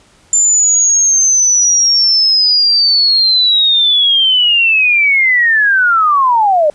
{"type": "linear sweep", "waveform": "sine", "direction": "down", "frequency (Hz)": [7200, 576], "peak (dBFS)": -7, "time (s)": [0.33, 6.7], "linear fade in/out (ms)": 2, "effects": ["pink hiss -48 dBFS RMS until 6.74 s", "resampled to 22050 Hz"]}